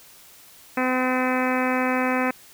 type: harmonic tone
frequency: 255.3 Hz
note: C4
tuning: 42 cents flat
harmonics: 1 / 2 / 3 / 4 / 5 / 6 / 7 / 8 / 9 / 10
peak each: -24 / -27 / -29 / -30 / -31 / -32 / -32 / -33 / -34 / -34 dBFS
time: 0.77-2.31 s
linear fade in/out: 5 ms
effects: white hiss -49 dBFS RMS until 2.53 s